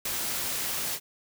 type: noise with ADSR envelope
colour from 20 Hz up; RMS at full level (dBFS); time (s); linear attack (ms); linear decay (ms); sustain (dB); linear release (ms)
white; -28; 0.05-1; 6; 3; -3; 61
effects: none